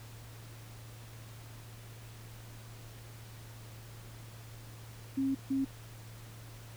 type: tone bursts at uneven times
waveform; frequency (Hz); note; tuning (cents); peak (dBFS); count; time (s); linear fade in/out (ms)
sine; 270; C#4; -45; -28; 2; 5.17-5.35 / 5.5-5.65; 10
effects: added 113 Hz sine -48 dBFS peak until 6.76 s + pink hiss -54 dBFS RMS until 6.76 s